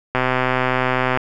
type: click train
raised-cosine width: 0.5 ms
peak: -3 dBFS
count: 132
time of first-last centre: 0.15-1.173 s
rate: 128 Hz
effects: none